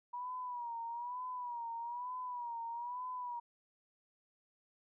sine tone with vibrato, 965 Hz, B5, 40 cents flat, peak -39 dBFS, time 0.13-3.4 s, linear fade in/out 10 ms, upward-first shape sine, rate 1.1 Hz, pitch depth 77 cents each way, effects none

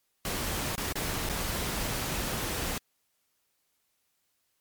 pink noise with dropouts, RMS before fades -32 dBFS, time 0.25-2.78 s, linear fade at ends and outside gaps 2 ms, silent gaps 0.755-0.778 / 0.926-0.955 / 1.291-1.296 s, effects white hiss -75 dBFS RMS until 4.6 s + MP3 96 kbps

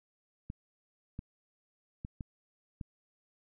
clicks, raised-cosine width 5 ms, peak -27 dBFS, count 5, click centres 0.501 / 1.191 / 2.049 / 2.208 / 2.812 s, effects none

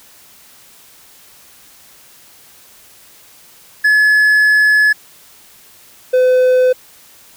triangle tone pair in turn, 1708 / 507.8 Hz, G#6 / B4, +48 / +48 cents, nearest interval octave + major sixth, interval 2100 cents, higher first, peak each -6 dBFS, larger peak neither, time 3.84-4.93 / 6.13-6.73 s, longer first, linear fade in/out 10 ms, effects white hiss -44 dBFS RMS until 7.36 s

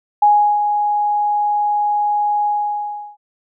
sine tone with ADSR envelope, 830.6 Hz, G#5, in tune, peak -7 dBFS, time 0.22-3.17 s, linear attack 6 ms, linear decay 360 ms, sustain -7 dB, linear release 710 ms, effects none

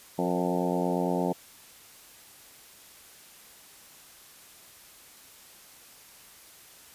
harmonic tone with a mistuned harmonic, 88.8 Hz, F2, 29 cents sharp, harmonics 2 / 3 / 4 / 5 / 6 / 7 / 8 / 9 / 10, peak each -30 / -32 / -33 / -34 / -35 / -35 / -36 / -37 / -37 dBFS, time 0.18-1.33 s, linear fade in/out 10 ms, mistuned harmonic 5, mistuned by +29 cents, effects white hiss -52 dBFS RMS until 6.94 s + resampled to 32000 Hz

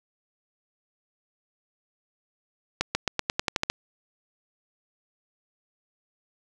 accelerating click train, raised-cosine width 0.2 ms, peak -6 dBFS, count 10, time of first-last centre 2.81-3.7 s, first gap 140 ms, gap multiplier 0.91, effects none

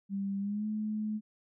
sine tone with pitch glide, 197.4 to 214 Hz, G3 to A3, +12 to -48 cents, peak -31 dBFS, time 0.09-1.21 s, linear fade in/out 50 ms, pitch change +140 cents, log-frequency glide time 0.39-0.66 s, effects none

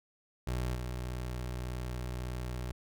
25% pulse tone with level steps, 61.74 Hz, B1, in tune, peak -28 / -32 dBFS, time 0.47-2.72 s, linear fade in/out 5 ms, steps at 0.74 s, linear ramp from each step 20 ms, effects none

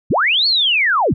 sine linear two-way sweep, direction up then down, 52.1 to 4480 to 52.1 Hz, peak -12 dBFS, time 0.1-1.14 s, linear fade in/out 10 ms, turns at 0.47 s, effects none

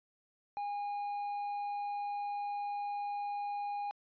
triangle tone, 817 Hz, G#5, 29 cents flat, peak -33 dBFS, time 0.57-3.91 s, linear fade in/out 0 ms, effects resampled to 11025 Hz

